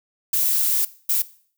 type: noise bursts at uneven times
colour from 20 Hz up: violet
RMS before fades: -20 dBFS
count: 2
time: 0.33-0.85 / 1.09-1.22 s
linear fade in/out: 5 ms
effects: noise-tail reverb RT60 0.5 s tail -18 dB re dry